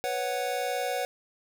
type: chord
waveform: square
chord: B suspended second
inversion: none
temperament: equal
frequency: 493.9 / 554.4 / 740 Hz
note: B4 / C#5 / F#5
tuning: 0 / 0 / 0 cents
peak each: -34 / -34 / -32 dBFS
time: 0.04-1.05 s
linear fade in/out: 0 ms
effects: none